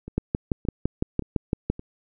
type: two click trains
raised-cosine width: 3 ms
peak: -23 / -9 dBFS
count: 4 / 10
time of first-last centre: 0.08-1.794 / 0.18-1.7 s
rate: 1.75 / 5.92 Hz
effects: none